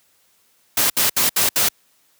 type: noise bursts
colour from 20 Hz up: white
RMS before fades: -17 dBFS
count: 5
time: 0.77-1.688 s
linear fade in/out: 5 ms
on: 130 ms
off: 67 ms
effects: white hiss -60 dBFS RMS until 2.19 s + high-pass 80 Hz 12 dB/octave